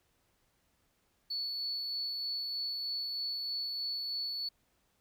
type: tone with tremolo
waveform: triangle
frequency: 4435 Hz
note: C#8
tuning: in tune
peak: -30 dBFS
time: 1.3-4.49 s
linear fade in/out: 10 ms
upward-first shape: sine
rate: 3.2 Hz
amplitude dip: 30%
effects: tanh soft clip ceiling -31 dBFS + pink hiss -74 dBFS RMS until 5 s